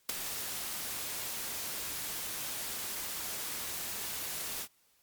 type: noise with ADSR envelope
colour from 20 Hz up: white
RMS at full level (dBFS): -28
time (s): 0.09-4.68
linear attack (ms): 4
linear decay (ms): 10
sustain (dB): -10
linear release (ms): 63
effects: white hiss -69 dBFS RMS until 5.02 s + MP3 96 kbps